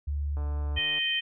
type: tone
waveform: sine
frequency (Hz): 72.4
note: D2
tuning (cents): -24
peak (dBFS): -27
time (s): 0.07-0.79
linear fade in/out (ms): 10
type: click train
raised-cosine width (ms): 1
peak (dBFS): -32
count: 92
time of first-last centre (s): 0.37-0.985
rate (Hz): 148
type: harmonic tone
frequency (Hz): 622.3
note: D#5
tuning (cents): 0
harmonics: 3 / 4 / 5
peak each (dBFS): -32 / -32 / -27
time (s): 0.76-1.21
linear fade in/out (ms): 20
effects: none